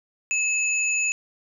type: tone pair together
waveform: sine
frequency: 2586 / 6904 Hz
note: E7 / A8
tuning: -34 / -34 cents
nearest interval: octave + perfect fourth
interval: 1700 cents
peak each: -22 / -26 dBFS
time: 0.31-1.12 s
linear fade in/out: 0 ms
effects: none